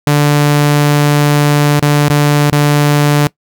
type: tone with dropouts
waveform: sawtooth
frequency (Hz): 146.5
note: D3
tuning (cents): -4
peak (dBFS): -3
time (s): 0.07-3.27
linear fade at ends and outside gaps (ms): 2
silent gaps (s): 1.795-1.825 / 2.085-2.1 / 2.501-2.524
effects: noise-tail reverb RT60 0.1 s tail -21 dB re dry